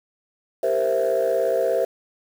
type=chord; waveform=sine; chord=C dominant seventh; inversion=second; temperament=equal; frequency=392 / 466.2 / 523.3 / 659.3 Hz; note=G4 / Bb4 / C5 / E5; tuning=0 / 0 / 0 / 0 cents; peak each=-26 / -23 / -21 / -22 dBFS; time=0.63-1.85 s; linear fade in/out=5 ms; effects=tanh soft clip ceiling -13 dBFS + 7-bit